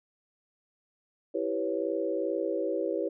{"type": "chord", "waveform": "sine", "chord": "C# half-diminished seventh", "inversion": "first", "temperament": "equal", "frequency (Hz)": [329.6, 392, 493.9, 554.4], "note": ["E4", "G4", "B4", "C#5"], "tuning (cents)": [0, 0, 0, 0], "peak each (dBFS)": -33, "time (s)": [1.34, 3.09], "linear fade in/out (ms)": 10, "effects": []}